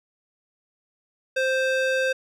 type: tone with band-pass filter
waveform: square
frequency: 523.3 Hz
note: C5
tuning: in tune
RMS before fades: -23 dBFS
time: 1.36-2.13 s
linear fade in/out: 10 ms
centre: 1600 Hz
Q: 0.71
effects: none